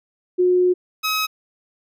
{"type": "tone pair in turn", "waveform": ["sine", "15% pulse"], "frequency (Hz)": [361.8, 1273.8], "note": ["F#4", "D#6"], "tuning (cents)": [-39, 40], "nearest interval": "octave + minor seventh", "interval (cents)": 2179, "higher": "second", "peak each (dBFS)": -13, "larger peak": "neither", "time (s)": [[0.38, 0.74], [1.03, 1.27]], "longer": "first", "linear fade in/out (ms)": 20, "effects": []}